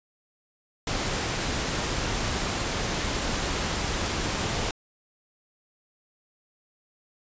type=noise; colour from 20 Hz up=pink; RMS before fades=-28 dBFS; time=0.87-4.71 s; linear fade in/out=2 ms; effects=resampled to 16000 Hz